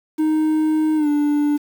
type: tone with pitch glide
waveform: triangle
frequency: 311.1 to 293.6 Hz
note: D#4 to D4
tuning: 0 to 0 cents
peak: -13 dBFS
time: 0.18-1.58 s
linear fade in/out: 20 ms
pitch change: -100 cents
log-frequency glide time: 0.96-1.08 s
effects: 7-bit